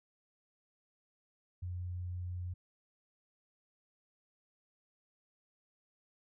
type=tone; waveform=sine; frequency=89.4 Hz; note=F2; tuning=41 cents sharp; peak=-37 dBFS; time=1.62-2.54 s; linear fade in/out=10 ms; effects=none